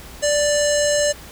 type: tone with low-pass filter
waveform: square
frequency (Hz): 587.3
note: D5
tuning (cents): 0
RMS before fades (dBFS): -18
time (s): 0.22-1.13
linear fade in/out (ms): 20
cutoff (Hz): 7300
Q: 5.9
effects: added 60 Hz sine -43 dBFS peak until 1.31 s + pink hiss -40 dBFS RMS until 1.31 s